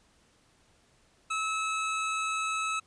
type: tone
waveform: 25% pulse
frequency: 1297 Hz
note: E6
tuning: 28 cents flat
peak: -25 dBFS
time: 1.3-2.8 s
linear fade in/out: 10 ms
effects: pink hiss -65 dBFS RMS until 2.86 s + resampled to 22050 Hz